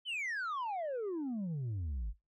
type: exponential sweep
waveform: sine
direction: down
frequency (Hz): 3136 to 46.25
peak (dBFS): -32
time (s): 0.05-2.14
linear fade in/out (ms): 50
effects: noise-tail reverb RT60 0.2 s tail -21 dB re dry + tanh soft clip ceiling -34 dBFS